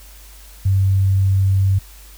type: tone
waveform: sine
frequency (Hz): 96.5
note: G2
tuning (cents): -27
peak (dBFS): -12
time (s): 0.65-1.79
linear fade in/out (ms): 10
effects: added 50 Hz sine -40 dBFS peak until 2.17 s + white hiss -45 dBFS RMS until 2.17 s